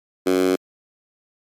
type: tone with high-pass filter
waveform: 10% pulse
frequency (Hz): 92.7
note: F#2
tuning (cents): +4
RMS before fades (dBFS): -18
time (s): 0.26-0.56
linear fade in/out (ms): 10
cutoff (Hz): 320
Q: 3.5
effects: MP3 96 kbps